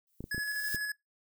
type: noise with exponential growth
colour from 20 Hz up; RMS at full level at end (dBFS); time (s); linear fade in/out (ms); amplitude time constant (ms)
violet; -36; 0.07-0.76; 1; 150
type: clicks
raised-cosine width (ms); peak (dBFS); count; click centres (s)
3; -27; 5; 0.206 / 0.241 / 0.346 / 0.38 / 0.746
type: tone with tremolo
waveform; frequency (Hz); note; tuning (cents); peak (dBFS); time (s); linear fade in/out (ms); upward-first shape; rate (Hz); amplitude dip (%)
square; 1693; G#6; +33; -32; 0.31-0.92; 5; square; 12; 30
effects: noise-tail reverb RT60 0.2 s tail -26 dB re dry